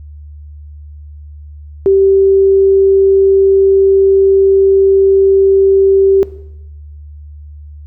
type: tone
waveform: sine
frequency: 389 Hz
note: G4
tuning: 13 cents flat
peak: -5 dBFS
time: 1.86-6.23 s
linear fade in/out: 0 ms
effects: noise-tail reverb RT60 0.9 s tail -17 dB re dry + added 74 Hz sine -29 dBFS peak until 7.86 s